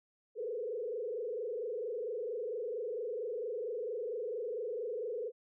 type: tone with frequency modulation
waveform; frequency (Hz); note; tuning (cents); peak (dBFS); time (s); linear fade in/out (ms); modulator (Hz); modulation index
sine; 460.8; A#4; -20; -35; 0.35-5.32; 50; 24.4; 1.9
effects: none